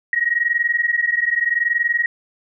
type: tone pair together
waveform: sine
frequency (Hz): 1883 / 1903.8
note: A#6 / A#6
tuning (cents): +17 / +36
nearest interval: unison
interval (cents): 19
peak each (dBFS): -19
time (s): 0.13-2.06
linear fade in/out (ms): 2
effects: none